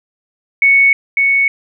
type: tone with echo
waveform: sine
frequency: 2217 Hz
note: C#7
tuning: in tune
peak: -6 dBFS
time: 0.62-0.93 s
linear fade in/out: 2 ms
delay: 550 ms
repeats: 1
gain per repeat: -3 dB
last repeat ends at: 1.48 s
effects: none